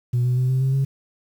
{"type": "tone with pitch steps", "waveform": "sine", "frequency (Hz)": [122.2, 124.84, 127.54, 130.29, 133.11, 135.98], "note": ["B2", "B2", "C3", "C3", "C3", "C#3"], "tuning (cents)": [-18, 19, -44, -7, 30, -33], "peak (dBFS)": -15, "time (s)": [0.13, 0.85], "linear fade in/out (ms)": 10, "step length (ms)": 120, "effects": ["tanh soft clip ceiling -15 dBFS", "8-bit"]}